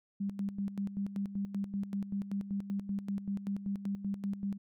sine tone with tremolo, 198.9 Hz, G3, 25 cents sharp, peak -31 dBFS, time 0.2-4.58 s, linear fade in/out 10 ms, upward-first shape square, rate 5.2 Hz, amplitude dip 70%, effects none

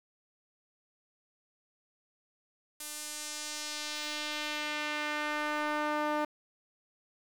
sawtooth tone with band-pass filter sweep, 300.1 Hz, D4, 38 cents sharp, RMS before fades -35 dBFS, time 2.8-6.25 s, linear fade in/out 5 ms, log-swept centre 10000 to 900 Hz, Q 1.1, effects 9-bit

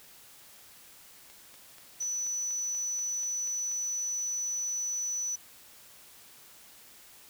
click train, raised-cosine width 0.2 ms, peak -35 dBFS, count 11, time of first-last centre 1.3-3.715 s, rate 4.14 Hz
sine tone, 5960 Hz, F#8, 12 cents sharp, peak -30 dBFS, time 2-5.36 s, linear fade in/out 10 ms
effects white hiss -54 dBFS RMS until 7.29 s

